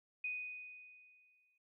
sine tone with exponential decay, 2489 Hz, D#7, in tune, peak -36 dBFS, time 0.24-1.58 s, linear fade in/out 5 ms, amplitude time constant 290 ms, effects none

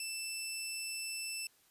15% pulse tone, 2654 Hz, E7, 11 cents sharp, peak -31 dBFS, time 0-1.47 s, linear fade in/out 2 ms, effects white hiss -68 dBFS RMS until 1.7 s + resampled to 32000 Hz

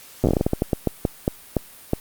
slowing click train, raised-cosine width 2 ms, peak -5 dBFS, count 18, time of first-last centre 0.24-1.934 s, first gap 8 ms, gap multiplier 1.27, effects white hiss -45 dBFS RMS until 2 s + Opus 48 kbps

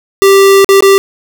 square tone with dropouts, 392 Hz, G4, in tune, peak -3 dBFS, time 0.22-0.98 s, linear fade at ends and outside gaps 0 ms, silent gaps 0.645-0.69 / 0.806-0.824 s, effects none

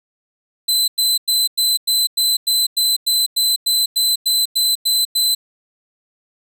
sawtooth tone bursts, 4037 Hz, B7, 37 cents sharp, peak -11 dBFS, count 16, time 0.68-5.35 s, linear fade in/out 10 ms, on 200 ms, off 98 ms, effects none

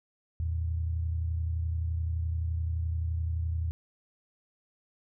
sine tone pair together, 81.35 / 113 Hz, E2 / A2, -22 / +47 cents, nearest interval tritone, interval 569 cents, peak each -28 / -38 dBFS, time 0.4-3.71 s, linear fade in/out 0 ms, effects none

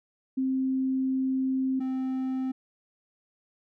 sine / triangle tone pair in turn, 262.9 / 260.9 Hz, C4 / C4, +8 / -5 cents, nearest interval unison, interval 13 cents, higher first, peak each -24 / -25 dBFS, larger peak first, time 0.37-1.8 / 1.8-2.52 s, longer first, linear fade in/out 10 ms, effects none

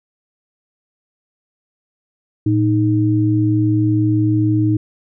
sine tone pair together, 113.02 / 311.1 Hz, A2 / D#4, +47 / 0 cents, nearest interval octave + tritone, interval 1753 cents, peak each -15 dBFS, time 2.46-4.77 s, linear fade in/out 5 ms, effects none

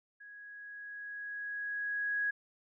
sine tone with level ramp, 1661.2 Hz, G#6, in tune, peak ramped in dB -49 to -29 dBFS, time 0.2-2.31 s, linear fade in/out 10 ms, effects none

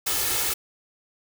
white noise with comb filter, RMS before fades -25 dBFS, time 0.06-0.54 s, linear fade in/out 10 ms, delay 2.3 ms, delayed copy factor +0.65, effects none

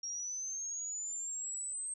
sine linear sweep, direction up, 5588 to 8372 Hz, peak -37 dBFS, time 0.03-1.94 s, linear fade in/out 5 ms, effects none

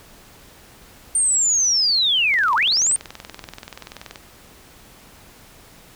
sine linear two-way sweep, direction down then up, 8910 to 880 to 8910 Hz, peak -15 dBFS, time 1.15-2.96 s, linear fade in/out 2 ms, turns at 2.55 s
click train, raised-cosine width 0.2 ms, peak -17 dBFS, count 39, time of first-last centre 2.34-4.158 s, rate 20.9 Hz
effects pink hiss -47 dBFS RMS until 5.95 s

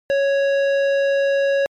triangle tone with tanh clipping, 554.4 Hz, C#5, in tune, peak -17 dBFS, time 0.1-1.66 s, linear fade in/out 0 ms, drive 17 dB, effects MP3 64 kbps

